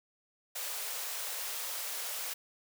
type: high-pass noise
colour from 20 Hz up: white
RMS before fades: -38 dBFS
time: 0.55-2.34 s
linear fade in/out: 10 ms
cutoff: 440 Hz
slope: 48 dB/octave
effects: none